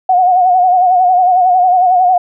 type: tone with vibrato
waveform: sine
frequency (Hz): 730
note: F#5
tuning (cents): -24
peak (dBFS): -6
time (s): 0.09-2.18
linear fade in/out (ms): 5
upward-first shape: sine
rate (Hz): 11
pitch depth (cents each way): 57
effects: none